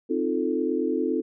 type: chord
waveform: sine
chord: F dominant seventh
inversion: second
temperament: equal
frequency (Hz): 261.6 / 311.1 / 349.2 / 440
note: C4 / Eb4 / F4 / A4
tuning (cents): 0 / 0 / 0 / 0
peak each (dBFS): -28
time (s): 0.09-1.22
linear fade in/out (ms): 20
effects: none